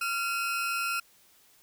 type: tone pair together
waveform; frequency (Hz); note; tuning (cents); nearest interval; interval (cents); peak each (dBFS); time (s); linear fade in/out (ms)
40% pulse; 1379.6 / 2539; F6 / D#7; -22 / +34; major seventh; 1056; -29 / -32; 0.01-1; 5
effects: white hiss -61 dBFS RMS until 1.62 s